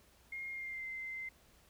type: tone with pitch glide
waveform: sine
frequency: 2134 to 2076 Hz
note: C7 to C7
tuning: +34 to -14 cents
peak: -40 dBFS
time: 0.32-1.29 s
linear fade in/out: 5 ms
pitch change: -48 cents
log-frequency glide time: 0.5-0.86 s
effects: added 59 Hz sine -70 dBFS peak until 1.69 s + pink hiss -66 dBFS RMS until 1.69 s